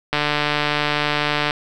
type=click train; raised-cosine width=0.3 ms; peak=-3 dBFS; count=205; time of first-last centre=0.13-1.508 s; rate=148 Hz; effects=none